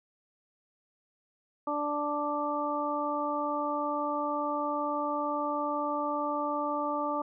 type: harmonic tone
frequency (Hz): 293.7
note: D4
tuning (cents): 0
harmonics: 1 / 2 / 3 / 4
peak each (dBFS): -35 / -34 / -34 / -33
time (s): 1.67-7.22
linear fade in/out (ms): 5
effects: none